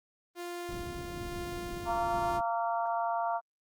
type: tone with tremolo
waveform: sawtooth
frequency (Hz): 349.4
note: F4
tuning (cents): +1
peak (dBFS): -33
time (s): 0.35-2.41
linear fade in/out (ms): 50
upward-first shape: sine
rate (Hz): 1.1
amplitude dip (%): 25
type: low-pass noise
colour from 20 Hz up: pink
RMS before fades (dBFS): -43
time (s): 0.69-2.41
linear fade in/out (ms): 2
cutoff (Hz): 300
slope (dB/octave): 12
type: harmonic tone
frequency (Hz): 230.3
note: A#3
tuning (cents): -21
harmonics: 3 / 4 / 5 / 6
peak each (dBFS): -31 / -33 / -38 / -41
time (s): 1.85-3.41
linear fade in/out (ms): 50
effects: Opus 32 kbps